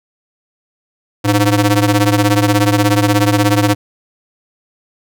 sawtooth ring-modulated tone, 206.2 Hz, G#3, 12 cents flat, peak -3 dBFS, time 1.24-3.75 s, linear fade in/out 20 ms, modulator 94.8 Hz, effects none

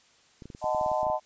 clicks, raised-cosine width 3 ms, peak -30 dBFS, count 12, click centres 0.422 / 0.456 / 0.502 / 0.549 / 0.642 / 0.748 / 0.812 / 0.862 / 0.916 / 1.031 / 1.067 / 1.1 s
violet noise, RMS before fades -45 dBFS, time 0.55-1.06 s, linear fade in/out 50 ms
sine chord, D# diminished seventh, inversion none, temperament equal with one note detuned, 622.3 / 740 / 880 / 1020.2 Hz, D#5 / F#5 / A5 / C6, 0 / 0 / 0 / -44 cents, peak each -28 / -31 / -30 / -34 dBFS, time 0.61-1.2 s, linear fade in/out 50 ms
effects white hiss -61 dBFS RMS until 1.25 s + resampled to 16000 Hz

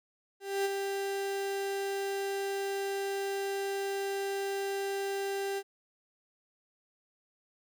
35% pulse tone with ADSR envelope, 394.4 Hz, G4, 11 cents sharp, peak -25 dBFS, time 0.4-5.63 s, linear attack 250 ms, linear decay 26 ms, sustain -5 dB, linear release 53 ms, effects none

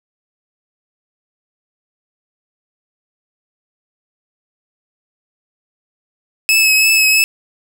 sawtooth tone with vibrato, 2587 Hz, E7, 33 cents flat, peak -6 dBFS, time 6.49-7.24 s, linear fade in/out 0 ms, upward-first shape triangle, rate 3 Hz, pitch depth 26 cents each way, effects none

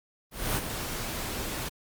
pink noise with ADSR envelope, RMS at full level -26 dBFS, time 0.31-1.69 s, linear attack 250 ms, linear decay 40 ms, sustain -8 dB, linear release 8 ms, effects Opus 32 kbps

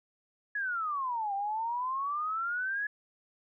sine exponential two-way sweep, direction down then up, 1705 to 782 to 1705 Hz, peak -30 dBFS, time 0.55-2.87 s, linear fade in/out 5 ms, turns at 1.34 s, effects none

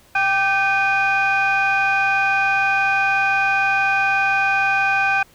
sine tone cluster, 785 / 1179 / 1546 / 2459 Hz, G5 / D6 / G6 / D#7, +2 / +6 / -24 / -21 cents, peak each -19 / -27 / -18 / -19 dBFS, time 0.15-5.23 s, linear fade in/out 5 ms, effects tanh soft clip ceiling -10 dBFS + pink hiss -52 dBFS RMS until 5.34 s

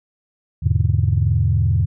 sine chord, E dominant seventh, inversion none, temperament equal with one note detuned, 82.41 / 103.83 / 125.7 / 146.83 Hz, E2 / G#2 / B2 / D3, 0 / 0 / +31 / 0 cents, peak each -18 / -17 / -21 / -22 dBFS, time 0.62-1.86 s, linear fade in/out 20 ms, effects tanh soft clip ceiling -5 dBFS

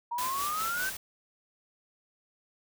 sine exponential sweep, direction up, 932.3 to 1568 Hz, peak -30 dBFS, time 0.11-0.9 s, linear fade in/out 10 ms
white noise with tremolo, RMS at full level -35 dBFS, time 0.18-0.97 s, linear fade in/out 5 ms, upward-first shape sine, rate 4.9 Hz, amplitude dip 40%
effects none

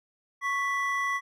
triangle tone pair together, 1108.7 / 1975.5 Hz, C#6 / B6, 0 / 0 cents, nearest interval minor seventh, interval 1000 cents, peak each -27 dBFS, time 0.41-1.21 s, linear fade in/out 50 ms, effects none

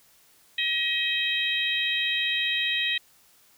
harmonic tone, 635 Hz, D#5, 35 cents sharp, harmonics 3 / 4 / 5 / 6, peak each -29 / -29 / -29 / -29 dBFS, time 0.58-2.98 s, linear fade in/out 5 ms, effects white hiss -59 dBFS RMS until 3.57 s

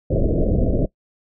pink low-pass noise, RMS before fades -18 dBFS, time 0.1-0.86 s, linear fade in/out 10 ms, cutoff 650 Hz, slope 96 dB/octave, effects noise-tail reverb RT60 0.1 s tail -19 dB re dry

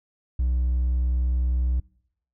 sine tone with hard clipping, 62.4 Hz, B1, 19 cents sharp, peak -21 dBFS, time 0.39-1.8 s, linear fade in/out 5 ms, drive 2 dB, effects noise-tail reverb RT60 0.7 s tail -24 dB re dry

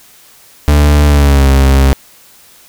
40% pulse tone with pitch glide, 73.42 to 67.72 Hz, D2 to C#2, 0 to -40 cents, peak -4 dBFS, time 0.68-1.93 s, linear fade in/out 0 ms, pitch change -140 cents, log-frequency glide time 1.06-1.5 s, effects white hiss -42 dBFS RMS until 2.68 s

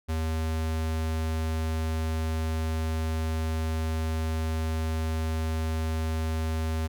square tone, 80 Hz, D#2, 49 cents sharp, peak -27 dBFS, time 0.08-6.88 s, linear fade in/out 20 ms, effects none

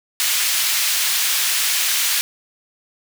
pink high-pass noise, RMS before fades -19 dBFS, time 0.2-2.21 s, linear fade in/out 0 ms, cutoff 2400 Hz, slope 12 dB/octave, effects none

